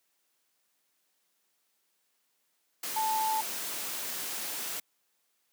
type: tone in noise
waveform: sine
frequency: 878 Hz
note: A5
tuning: 4 cents flat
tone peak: -27 dBFS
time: 2.96-3.41 s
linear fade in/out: 5 ms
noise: white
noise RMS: -36 dBFS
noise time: 2.83-4.8 s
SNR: +6 dB
effects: white hiss -75 dBFS RMS until 5.52 s + high-pass 200 Hz 12 dB/octave